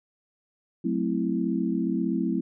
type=chord; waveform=sine; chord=F# half-diminished seventh; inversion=none; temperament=equal; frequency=185 / 220 / 261.6 / 329.6 Hz; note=F#3 / A3 / C4 / E4; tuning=0 / 0 / 0 / 0 cents; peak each=-29 dBFS; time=0.84-2.41 s; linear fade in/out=10 ms; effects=none